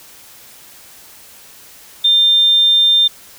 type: tone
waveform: sine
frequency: 3600 Hz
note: A7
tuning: 39 cents sharp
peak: -8 dBFS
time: 2.04-3.08 s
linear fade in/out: 10 ms
effects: white hiss -41 dBFS RMS until 3.38 s